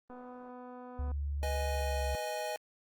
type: click train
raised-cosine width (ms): 1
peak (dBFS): -36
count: 254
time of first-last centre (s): 0.1-1.116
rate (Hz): 249
type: tone with pitch glide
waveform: sine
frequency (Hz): 71.5 to 68.83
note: D2 to C#2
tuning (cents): -46 to -12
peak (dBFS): -32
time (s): 0.99-2.15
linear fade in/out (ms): 0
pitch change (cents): -66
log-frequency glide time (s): 1.73-2.03
type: chord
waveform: square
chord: G# minor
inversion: first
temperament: equal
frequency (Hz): 493.9 / 622.3 / 830.6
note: B4 / D#5 / G#5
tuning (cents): 0 / 0 / 0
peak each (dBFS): -43 / -38 / -40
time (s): 1.43-2.56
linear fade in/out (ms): 0
effects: Opus 24 kbps